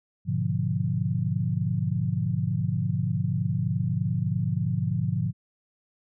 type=chord; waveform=sine; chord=G# diminished seventh; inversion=none; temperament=equal with one note detuned; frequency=103.83 / 123.47 / 146.83 / 175.52 Hz; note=G#2 / B2 / D3 / F3; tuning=0 / 0 / 0 / +9 cents; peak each=-29 dBFS; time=0.25-5.33 s; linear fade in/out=50 ms; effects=none